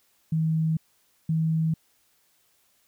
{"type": "tone pair in turn", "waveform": "sine", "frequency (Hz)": [159.7, 160.47], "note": ["D#3", "E3"], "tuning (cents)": [45, -46], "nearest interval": "unison", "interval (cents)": 9, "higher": "second", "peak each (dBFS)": -21, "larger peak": "neither", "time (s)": [[0.32, 0.77], [1.29, 1.74]], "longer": "neither", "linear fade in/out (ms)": 5, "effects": ["white hiss -66 dBFS RMS until 2.87 s"]}